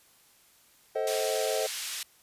triangle chord, A diminished seventh, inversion none, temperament just, 440 / 528 / 633.6 / 760.3 Hz, A4 / C5 / Eb5 / Gb5, 0 / +16 / +31 / +47 cents, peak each -30 / -30 / -30 / -35 dBFS, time 0.95-1.67 s, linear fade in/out 10 ms
pink band-pass noise, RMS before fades -36 dBFS, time 1.07-2.03 s, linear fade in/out 2 ms, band 2700 to 12000 Hz, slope 12 dB/octave
effects white hiss -61 dBFS RMS until 2.22 s + resampled to 32000 Hz

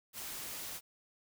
white noise, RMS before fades -43 dBFS, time 0.13-0.81 s, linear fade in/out 50 ms, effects none

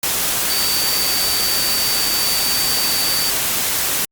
sine tone in noise, 4593 Hz, D8, 39 cents flat, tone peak -20 dBFS, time 0.5-3.3 s, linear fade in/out 2 ms, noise white, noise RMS -19 dBFS, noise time 0.03-4.05 s, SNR -4 dB, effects Opus 48 kbps

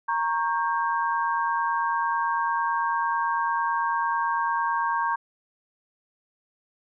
sine tone cluster, 932 / 1101 / 1590 Hz, A#5 / C#6 / G6, -1 / -12 / +24 cents, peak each -25 / -27 / -30 dBFS, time 0.08-5.16 s, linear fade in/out 10 ms, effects none

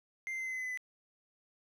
triangle tone with pitch steps, 2093 / 2080 / 2067 / 2053 / 2040 / 2028 / 2015 / 2002 Hz, C7 / C7 / C7 / C7 / C7 / B6 / B6 / B6, 0 / -11 / -22 / -33 / -44 / +45 / +34 / +23 cents, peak -34 dBFS, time 0.27-0.774 s, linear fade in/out 0 ms, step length 63 ms, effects none

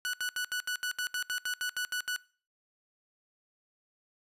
sawtooth tone bursts, 1479 Hz, F#6, 1 cent flat, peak -27 dBFS, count 14, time 0.05-2.162 s, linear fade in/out 0 ms, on 84 ms, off 72 ms, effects noise-tail reverb RT60 0.4 s tail -22 dB re dry + resampled to 32000 Hz

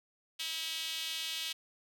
sawtooth tone with high-pass filter, 322.8 Hz, E4, 36 cents flat, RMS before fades -38 dBFS, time 0.39-1.53 s, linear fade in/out 10 ms, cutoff 3200 Hz, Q 2.9, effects none

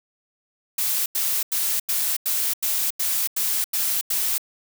blue noise bursts, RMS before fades -23 dBFS, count 10, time 0.78-4.381 s, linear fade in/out 5 ms, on 280 ms, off 89 ms, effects none

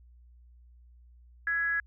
sine tone with frequency modulation, 1672 Hz, G#6, 11 cents sharp, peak -26 dBFS, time 1.47-1.8 s, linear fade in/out 2 ms, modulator 334 Hz, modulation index 0.38, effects added 60 Hz sine -53 dBFS peak until 1.86 s

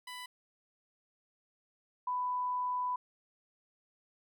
15% pulse / sine tone pair in turn, 995 / 995 Hz, B5 / B5, +13 / +13 cents, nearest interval unison, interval 0 cents, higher neither, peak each -36 / -31 dBFS, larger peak second, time 0.07-0.26 / 2.07-2.96 s, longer second, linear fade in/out 5 ms, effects none

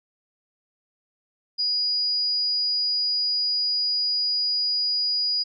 sine tone, 4900 Hz, D#8, 27 cents flat, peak -21 dBFS, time 1.58-5.44 s, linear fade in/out 20 ms, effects none

